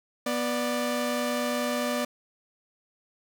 sawtooth tone pair together, 244.9 / 590 Hz, B3 / D5, -14 / +8 cents, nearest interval octave + minor third, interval 1522 cents, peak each -25 dBFS, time 0.26-2.05 s, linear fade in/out 5 ms, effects none

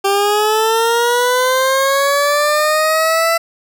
20% pulse linear sweep, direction up, 392 to 670 Hz, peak -7 dBFS, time 0.04-3.38 s, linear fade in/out 10 ms, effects none

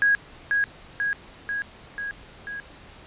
sine tone with echo, 1649 Hz, G#6, 13 cents flat, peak -16 dBFS, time 0.02-0.15 s, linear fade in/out 0 ms, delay 490 ms, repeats 5, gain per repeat -3 dB, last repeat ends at 2.6 s, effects pink hiss -47 dBFS RMS until 3.06 s + resampled to 8000 Hz

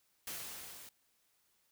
white noise with level ramp, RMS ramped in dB -42 to -53 dBFS, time 0.27-0.89 s, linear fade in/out 2 ms, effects white hiss -75 dBFS RMS until 1.71 s

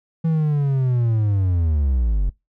triangle linear sweep, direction down, 164.81 to 43.65 Hz, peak -14 dBFS, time 0.24-2.3 s, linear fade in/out 10 ms, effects noise-tail reverb RT60 0.2 s tail -24 dB re dry

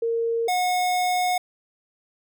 sine / square tone pair in turn, 460.9 / 726.6 Hz, A#4 / F#5, -20 / -32 cents, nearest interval minor sixth, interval 788 cents, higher second, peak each -21 dBFS, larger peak neither, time 0.02-0.48 / 0.48-1.38 s, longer second, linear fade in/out 5 ms, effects none

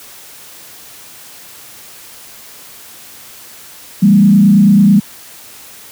sine tone with frequency modulation, 200.7 Hz, G3, 41 cents sharp, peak -4 dBFS, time 4.02-5 s, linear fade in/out 10 ms, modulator 29.1 Hz, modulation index 0.86, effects white hiss -36 dBFS RMS until 5.91 s + high-pass 60 Hz 12 dB/octave

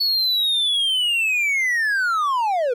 triangle linear sweep, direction down, 4435 to 460 Hz, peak -16 dBFS, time 0-2.74 s, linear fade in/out 10 ms, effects none

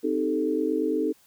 sine chord, A half-diminished seventh, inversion first, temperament equal, 261.6 / 311.1 / 392 / 440 Hz, C4 / Eb4 / G4 / A4, 0 / 0 / 0 / 0 cents, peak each -30 / -26 / -32 / -27 dBFS, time 0.03-1.13 s, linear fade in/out 20 ms, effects white hiss -60 dBFS RMS until 1.26 s

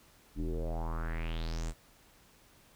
square tone with low-pass filter sweep, 40.86 Hz, E1, 14 cents flat, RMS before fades -35 dBFS, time 0.35-1.74 s, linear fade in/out 50 ms, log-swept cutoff 260 to 8800 Hz, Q 4.8, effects pink hiss -62 dBFS RMS until 2.75 s

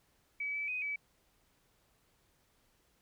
sine tone with pitch steps, 2284 / 2304 / 2503 / 2292 Hz, D7 / D7 / D#7 / D7, -49 / -34 / +10 / -43 cents, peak -34 dBFS, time 0.4-0.96 s, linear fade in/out 5 ms, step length 140 ms, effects pink hiss -72 dBFS RMS until 3.01 s

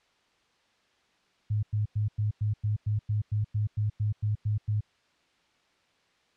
sine tone bursts, 105.6 Hz, G#2, 29 cents sharp, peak -24 dBFS, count 15, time 1.5-4.808 s, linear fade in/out 10 ms, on 130 ms, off 97 ms, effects white hiss -67 dBFS RMS until 6.36 s + low-pass 4000 Hz 12 dB/octave

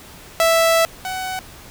sawtooth tone pair in turn, 659.3 / 749.1 Hz, E5 / F#5, 0 / +21 cents, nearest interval major second, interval 221 cents, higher second, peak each -9 / -20 dBFS, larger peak first, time 0.4-0.85 / 1.05-1.39 s, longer first, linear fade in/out 0 ms, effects pink hiss -41 dBFS RMS until 1.7 s

